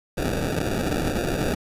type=noise with sample-and-hold; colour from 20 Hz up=blue; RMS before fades=-25 dBFS; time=0.17-1.55 s; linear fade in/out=10 ms; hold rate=1050 Hz; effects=resampled to 32000 Hz